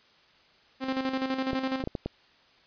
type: tone with tremolo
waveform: sawtooth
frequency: 263.6 Hz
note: C4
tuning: 13 cents sharp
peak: -22 dBFS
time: 0.8-1.84 s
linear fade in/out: 50 ms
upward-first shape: square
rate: 12 Hz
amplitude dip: 55%
type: clicks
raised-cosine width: 2 ms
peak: -17 dBFS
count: 5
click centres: 1.532 / 1.839 / 1.874 / 1.952 / 2.06 s
effects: white hiss -60 dBFS RMS until 2.66 s + resampled to 11025 Hz